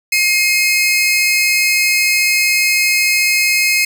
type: tone pair together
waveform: sawtooth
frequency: 2133 / 2537 Hz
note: C7 / D#7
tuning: +33 / +33 cents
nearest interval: minor third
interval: 300 cents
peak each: -11 dBFS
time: 0.12-3.85 s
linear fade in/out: 5 ms
effects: none